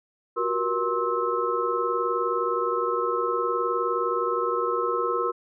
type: tone cluster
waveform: sine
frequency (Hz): 362.6 / 382 / 474.8 / 1060 / 1300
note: F#4 / G4 / A#4 / C6 / E6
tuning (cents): -35 / -45 / +32 / +22 / -24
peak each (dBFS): -31 / -33 / -27 / -29 / -28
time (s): 0.36-5.32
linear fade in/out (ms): 20
effects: none